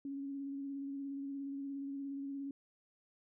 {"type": "tone with vibrato", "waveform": "sine", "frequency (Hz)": 277.2, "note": "C#4", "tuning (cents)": 0, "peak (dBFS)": -39, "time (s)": [0.05, 2.51], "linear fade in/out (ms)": 2, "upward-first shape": "square", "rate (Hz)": 17, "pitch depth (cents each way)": 17, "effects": []}